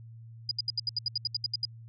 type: tone bursts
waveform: sine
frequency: 4908 Hz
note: D#8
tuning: 25 cents flat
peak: -26 dBFS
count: 13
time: 0.49-1.652 s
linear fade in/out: 2 ms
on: 22 ms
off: 73 ms
effects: added 114 Hz sine -45 dBFS peak until 1.88 s